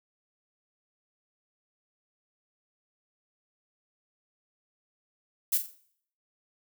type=noise with echo; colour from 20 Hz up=violet; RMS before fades=-25 dBFS; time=5.52-5.58 s; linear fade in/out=10 ms; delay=44 ms; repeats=4; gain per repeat=-9 dB; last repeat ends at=5.756 s; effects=noise-tail reverb RT60 0.6 s tail -17 dB re dry